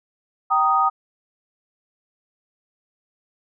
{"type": "chord", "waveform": "sine", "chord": "Eb major", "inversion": "first", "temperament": "just", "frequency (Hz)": [777.8, 933.4, 1244.5], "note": ["G5", "Bb5", "Eb6"], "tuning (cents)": [-14, 2, 0], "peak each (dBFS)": [-21, -23, -17], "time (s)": [0.5, 0.9], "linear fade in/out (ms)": 20, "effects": []}